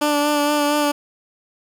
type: tone with vibrato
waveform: 15% pulse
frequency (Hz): 293.7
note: D4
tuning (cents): 0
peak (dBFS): -10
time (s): 0.01-0.92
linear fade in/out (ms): 10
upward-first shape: sine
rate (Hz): 4.3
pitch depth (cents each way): 21
effects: none